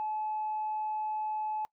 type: tone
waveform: sine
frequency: 859 Hz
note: A5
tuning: 42 cents flat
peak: -30 dBFS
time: 0-1.65 s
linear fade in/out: 0 ms
effects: noise-tail reverb RT60 0.1 s tail -24 dB re dry + tanh soft clip ceiling -26 dBFS